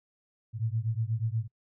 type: beating tone pair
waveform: sine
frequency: 108.7 / 117 Hz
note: A2 / A#2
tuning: -21 / +7 cents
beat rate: 8.3 Hz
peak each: -30 / -31 dBFS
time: 0.53-1.48 s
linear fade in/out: 50 ms
effects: noise-tail reverb RT60 0.1 s tail -26 dB re dry